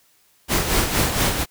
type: noise with tremolo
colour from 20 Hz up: pink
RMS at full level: -18 dBFS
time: 0.48-1.46 s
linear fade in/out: 50 ms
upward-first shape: sine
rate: 4.3 Hz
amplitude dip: 55%
effects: white hiss -59 dBFS RMS until 1.5 s